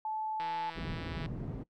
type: tone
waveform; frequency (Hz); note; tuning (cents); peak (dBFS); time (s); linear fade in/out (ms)
sine; 869; A5; -22; -33; 0.05-0.7; 2
type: click train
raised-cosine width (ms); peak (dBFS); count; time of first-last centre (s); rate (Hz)
0.3; -28; 142; 0.4-1.26; 164
type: low-pass noise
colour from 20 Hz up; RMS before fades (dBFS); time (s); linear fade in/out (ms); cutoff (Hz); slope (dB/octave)
white; -39; 0.75-1.64; 20; 200; 12
effects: noise-tail reverb RT60 0.1 s tail -20 dB re dry